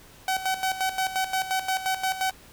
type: tone with tremolo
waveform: sawtooth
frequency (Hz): 758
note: F#5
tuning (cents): +42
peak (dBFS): -19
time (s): 0.28-2.31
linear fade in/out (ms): 2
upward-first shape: square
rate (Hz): 5.7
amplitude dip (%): 70
effects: pink hiss -51 dBFS RMS until 2.52 s